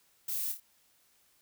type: noise with echo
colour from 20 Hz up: violet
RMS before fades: -35 dBFS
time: 0.28-0.52 s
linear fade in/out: 5 ms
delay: 27 ms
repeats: 3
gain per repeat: -6 dB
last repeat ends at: 0.601 s
effects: white hiss -68 dBFS RMS until 1.41 s